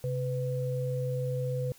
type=tone pair together; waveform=sine; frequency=132.43 / 500 Hz; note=C3 / B4; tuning=+21 / +21 cents; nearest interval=octave + major seventh; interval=2300 cents; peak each=-30 / -33 dBFS; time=0.04-1.72 s; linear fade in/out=0 ms; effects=white hiss -57 dBFS RMS until 1.78 s